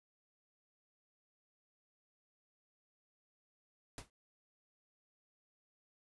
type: noise with exponential decay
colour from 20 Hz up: pink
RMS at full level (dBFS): -42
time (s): 3.98-4.1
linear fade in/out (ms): 1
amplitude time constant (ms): 25
effects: resampled to 24000 Hz